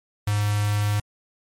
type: tone with notch filter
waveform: square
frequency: 103.83 Hz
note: G#2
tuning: in tune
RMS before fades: -22 dBFS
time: 0.27-1 s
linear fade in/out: 5 ms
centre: 380 Hz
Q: 0.6
effects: MP3 64 kbps